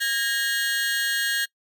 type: tone cluster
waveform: 35% pulse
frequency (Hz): 1633 / 1863 / 2874 / 4234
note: G#6 / A#6 / F7 / C8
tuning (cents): -30 / -2 / +49 / +20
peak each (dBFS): -23 / -28 / -31 / -29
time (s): 0-1.46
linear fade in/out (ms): 20
effects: noise-tail reverb RT60 0.1 s tail -23 dB re dry